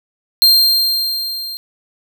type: tone with level ramp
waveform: 45% pulse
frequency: 4186 Hz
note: C8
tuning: in tune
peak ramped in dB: -5 to -24 dBFS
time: 0.42-1.57 s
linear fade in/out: 0 ms
effects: none